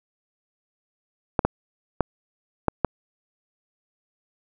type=clicks; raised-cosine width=1 ms; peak=-4 dBFS; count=5; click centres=1.392 / 1.45 / 2.007 / 2.683 / 2.847 s; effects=none